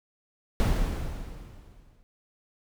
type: noise with exponential decay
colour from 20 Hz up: brown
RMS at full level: -20 dBFS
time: 0.6-2.03 s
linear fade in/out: 0 ms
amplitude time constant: 310 ms
effects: none